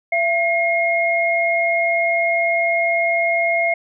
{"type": "tone pair together", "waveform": "sine", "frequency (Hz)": [676, 2146], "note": ["E5", "C7"], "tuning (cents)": [43, 43], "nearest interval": "octave + minor sixth", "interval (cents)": 2000, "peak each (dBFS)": -18, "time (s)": [0.12, 3.74], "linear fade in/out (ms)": 5, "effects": []}